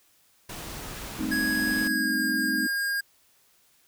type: noise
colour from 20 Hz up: pink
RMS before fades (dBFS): -38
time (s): 0.49-1.88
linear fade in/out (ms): 5
type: chord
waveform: sine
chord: A half-diminished seventh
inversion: third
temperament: equal with one note detuned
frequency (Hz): 199.31 / 220 / 261.6 / 311.1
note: G3 / A3 / C4 / Eb4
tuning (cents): +29 / 0 / 0 / 0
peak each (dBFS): -37 / -33 / -31 / -31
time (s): 1.19-2.67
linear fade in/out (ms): 5
type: tone with pitch glide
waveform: square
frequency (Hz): 1661.2 to 1619.5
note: G#6 to G#6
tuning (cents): 0 to -44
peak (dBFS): -26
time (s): 1.31-3.01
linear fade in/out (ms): 10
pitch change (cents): -44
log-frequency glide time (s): 1.81-2.16
effects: white hiss -63 dBFS RMS until 3.87 s